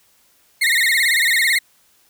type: tone with vibrato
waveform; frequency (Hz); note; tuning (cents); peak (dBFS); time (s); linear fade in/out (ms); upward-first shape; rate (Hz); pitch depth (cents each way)
35% pulse; 1991; B6; +14; -12; 0.61-1.59; 10; sine; 18; 160
effects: white hiss -57 dBFS RMS until 2.09 s